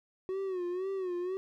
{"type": "tone with vibrato", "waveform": "triangle", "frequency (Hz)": 370, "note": "F#4", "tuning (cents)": 0, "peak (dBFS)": -30, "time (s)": [0.29, 1.37], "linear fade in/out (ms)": 0, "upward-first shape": "sine", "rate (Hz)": 2, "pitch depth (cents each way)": 92, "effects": []}